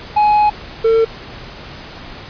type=tone pair in turn; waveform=triangle; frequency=840 / 450.9 Hz; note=G#5 / A4; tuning=+19 / +42 cents; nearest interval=major seventh; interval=1077 cents; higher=first; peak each=-7 dBFS; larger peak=neither; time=0.16-0.5 / 0.84-1.05 s; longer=first; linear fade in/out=10 ms; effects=pink hiss -33 dBFS RMS until 2.29 s + resampled to 11025 Hz